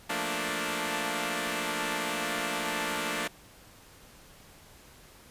5% pulse chord, Bb major seventh, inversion second, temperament equal, 174.61 / 220 / 233.1 / 293.7 Hz, F3 / A3 / Bb3 / D4, 0 / 0 / 0 / 0 cents, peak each -26 / -25 / -25 / -22 dBFS, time 0.09-3.28 s, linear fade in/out 10 ms, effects pink hiss -54 dBFS RMS until 5.3 s + resampled to 32000 Hz

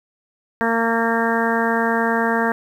harmonic tone, 229.2 Hz, A#3, 29 cents flat, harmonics 1 / 2 / 3 / 4 / 5 / 6 / 7 / 8, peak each -22 / -23 / -25 / -24 / -28 / -30 / -24 / -27 dBFS, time 0.61-2.52 s, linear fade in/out 0 ms, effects 8-bit

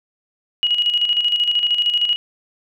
sine tone with tremolo, 2900 Hz, F#7, 35 cents flat, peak -13 dBFS, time 0.63-2.16 s, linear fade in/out 0 ms, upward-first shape square, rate 13 Hz, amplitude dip 55%, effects none

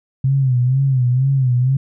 sine tone with vibrato, 130 Hz, C3, 11 cents flat, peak -12 dBFS, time 0.24-1.77 s, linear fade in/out 5 ms, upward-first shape sine, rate 2.1 Hz, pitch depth 100 cents each way, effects none

